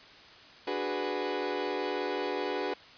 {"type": "chord", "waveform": "30% pulse", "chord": "G# half-diminished seventh", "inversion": "second", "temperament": "equal", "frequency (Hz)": [293.7, 370, 415.3, 493.9], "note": ["D4", "F#4", "G#4", "B4"], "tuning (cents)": [0, 0, 0, 0], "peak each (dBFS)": [-36, -33, -33, -33], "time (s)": [0.67, 2.74], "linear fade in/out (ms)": 5, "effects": ["white hiss -52 dBFS RMS until 2.97 s", "resampled to 11025 Hz"]}